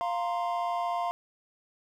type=chord; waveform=triangle; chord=F suspended fourth; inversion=none; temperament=just; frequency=698.5 / 931.3 / 1047.7 Hz; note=F5 / Bb5 / C6; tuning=0 / -2 / +2 cents; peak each=-28 / -33 / -32 dBFS; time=0.01-1.11 s; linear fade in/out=0 ms; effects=none